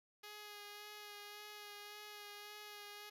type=tone with vibrato; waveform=5% pulse; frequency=415.3 Hz; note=G#4; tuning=in tune; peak=-39 dBFS; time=0.23-3.1 s; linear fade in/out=10 ms; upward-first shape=sine; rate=1.8 Hz; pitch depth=17 cents each way; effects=none